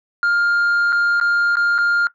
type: tone with dropouts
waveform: sine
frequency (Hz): 1405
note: F6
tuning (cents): +10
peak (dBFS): -11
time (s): 0.23-2.07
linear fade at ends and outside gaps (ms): 1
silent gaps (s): 0.923-0.927 / 1.2-1.212 / 1.556-1.569 / 1.781-1.786
effects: noise-tail reverb RT60 0.1 s tail -18 dB re dry + tanh soft clip ceiling -13 dBFS